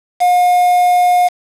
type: tone with quantisation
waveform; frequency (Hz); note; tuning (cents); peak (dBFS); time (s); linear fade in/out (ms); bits
triangle; 716; F5; +43; -6; 0.2-1.29; 20; 4
effects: low-pass 10000 Hz 12 dB/octave